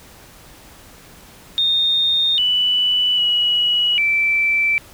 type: tone with pitch steps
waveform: sine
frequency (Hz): 3667 / 2972 / 2921 / 2330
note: A#7 / F#7 / F#7 / D7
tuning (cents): -29 / +7 / -23 / -14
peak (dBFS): -14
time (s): 1.58-4.78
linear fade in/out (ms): 0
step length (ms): 800
effects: pink hiss -44 dBFS RMS until 4.93 s